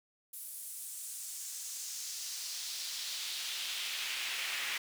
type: noise with high-pass filter sweep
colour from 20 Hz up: brown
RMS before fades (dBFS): -40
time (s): 0.33-4.78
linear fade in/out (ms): 5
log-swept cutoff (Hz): 11000 to 2200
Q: 1.7
effects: none